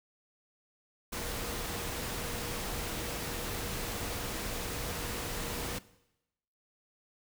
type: tone in noise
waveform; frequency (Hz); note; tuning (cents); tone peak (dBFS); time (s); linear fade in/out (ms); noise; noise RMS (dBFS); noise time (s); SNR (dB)
sine; 475.5; A#4; +34; -47; 1.12-5.79; 10; pink; -37; 1.12-5.79; -13
effects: noise-tail reverb RT60 0.9 s tail -19 dB re dry